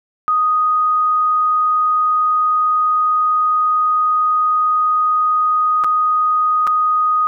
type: tone with dropouts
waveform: sine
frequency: 1244.5 Hz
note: D#6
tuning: in tune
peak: -12 dBFS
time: 0.28-7.27 s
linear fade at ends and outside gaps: 0 ms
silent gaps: 5.838-5.844 / 6.669-6.674 s
effects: none